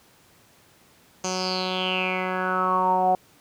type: tone with low-pass filter sweep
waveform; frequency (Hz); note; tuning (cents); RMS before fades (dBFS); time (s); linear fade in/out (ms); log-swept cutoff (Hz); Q
10% pulse; 185.1; F#3; +1; -24; 1.24-3.15; 2; 6300 to 700; 7.5
effects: pink hiss -56 dBFS RMS until 3.4 s + high-pass 100 Hz 12 dB/octave